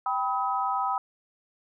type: chord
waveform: sine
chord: G augmented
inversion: none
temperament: equal with one note detuned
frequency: 784 / 987.8 / 1272.9 Hz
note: G5 / B5 / D#6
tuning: 0 / 0 / +39 cents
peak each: -29 dBFS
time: 0.06-0.98 s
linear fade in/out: 2 ms
effects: none